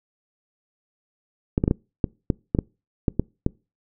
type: clicks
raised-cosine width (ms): 3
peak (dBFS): -6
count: 11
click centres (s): 1.579 / 1.639 / 1.679 / 1.711 / 2.042 / 2.302 / 2.549 / 2.588 / 3.082 / 3.196 / 3.464
effects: noise-tail reverb RT60 0.3 s tail -26 dB re dry